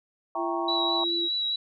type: tone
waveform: sine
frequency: 340.4 Hz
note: F4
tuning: 44 cents flat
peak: -30 dBFS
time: 0.35-1.29 s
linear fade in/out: 50 ms
type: chord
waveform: sine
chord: E diminished seventh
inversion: none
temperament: equal with one note detuned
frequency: 659.3 / 784 / 932.3 / 1103.6 Hz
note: E5 / G5 / Bb5 / Db6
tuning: 0 / 0 / 0 / -8 cents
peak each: -33 dBFS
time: 0.35-1.04 s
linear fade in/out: 2 ms
type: tone with vibrato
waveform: sine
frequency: 3900 Hz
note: B7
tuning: 23 cents flat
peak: -25 dBFS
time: 0.68-1.56 s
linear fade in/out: 5 ms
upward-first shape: triangle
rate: 4.8 Hz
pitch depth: 23 cents each way
effects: none